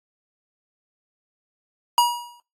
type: tone with exponential decay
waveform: square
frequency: 959 Hz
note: A#5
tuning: 49 cents sharp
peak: -12 dBFS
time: 1.98-2.4 s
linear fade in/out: 1 ms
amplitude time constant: 91 ms
effects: noise-tail reverb RT60 0.3 s tail -24 dB re dry + AAC 48 kbps